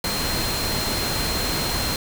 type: tone in noise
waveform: sine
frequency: 4176 Hz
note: C8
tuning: 4 cents flat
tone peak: -28 dBFS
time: 0.04-1.96 s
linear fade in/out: 2 ms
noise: pink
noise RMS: -25 dBFS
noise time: 0.04-1.96 s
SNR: -6 dB
effects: none